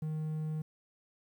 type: tone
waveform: triangle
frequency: 155.56 Hz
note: D#3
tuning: in tune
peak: -31 dBFS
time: 0.02-0.62 s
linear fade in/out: 5 ms
effects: 11-bit